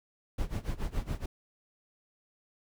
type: noise with tremolo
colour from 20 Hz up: brown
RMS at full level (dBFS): -31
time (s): 0.38-1.26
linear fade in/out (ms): 5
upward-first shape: sine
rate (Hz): 7.1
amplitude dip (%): 90
effects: none